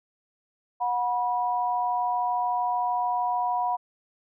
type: tone pair together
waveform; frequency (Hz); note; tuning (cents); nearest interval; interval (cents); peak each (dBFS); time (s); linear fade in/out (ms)
sine; 728.2 / 975; F#5 / B5; -28 / -23; perfect fourth; 505; -26; 0.8-3.77; 20
effects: none